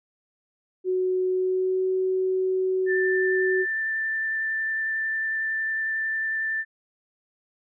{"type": "tone with pitch glide", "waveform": "sine", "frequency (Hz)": [370, 374.7], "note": ["F#4", "F#4"], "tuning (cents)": [0, 22], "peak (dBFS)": -21, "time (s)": [0.84, 3.66], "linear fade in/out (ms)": 50, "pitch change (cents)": 22, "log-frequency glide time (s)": [1.28, 1.85]}
{"type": "tone with vibrato", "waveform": "sine", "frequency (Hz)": 1774, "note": "A6", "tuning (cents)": 14, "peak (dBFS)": -24, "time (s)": [2.86, 6.65], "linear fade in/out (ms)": 50, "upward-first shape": "sine", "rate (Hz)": 11, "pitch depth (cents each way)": 9}
{"effects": []}